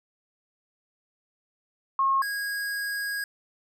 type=tone pair in turn; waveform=sine / square; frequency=1082 / 1643.8 Hz; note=C#6 / G#6; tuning=-42 / -18 cents; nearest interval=perfect fifth; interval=724 cents; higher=second; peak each=-20 / -29 dBFS; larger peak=first; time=1.99-2.22 / 2.22-3.24 s; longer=second; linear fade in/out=2 ms; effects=none